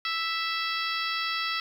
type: harmonic tone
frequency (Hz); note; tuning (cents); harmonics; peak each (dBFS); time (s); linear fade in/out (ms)
659.3; E5; 0; 2 / 3 / 4 / 5 / 6 / 7 / 8; -32 / -34 / -35 / -36 / -37 / -37 / -38; 0.05-1.6; 2
effects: 9-bit